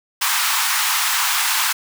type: high-pass noise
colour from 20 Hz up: pink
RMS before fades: -19 dBFS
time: 0.21-1.73 s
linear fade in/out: 10 ms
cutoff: 880 Hz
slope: 48 dB/octave
effects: none